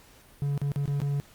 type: tone with dropouts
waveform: triangle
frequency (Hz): 142.1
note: C#3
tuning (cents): +43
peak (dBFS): -23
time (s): 0.42-1.2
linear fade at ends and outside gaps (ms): 0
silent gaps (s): 0.577-0.616 / 0.718-0.76 / 0.857-0.878 / 1.002-1.017
effects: pink hiss -55 dBFS RMS until 1.34 s + Opus 48 kbps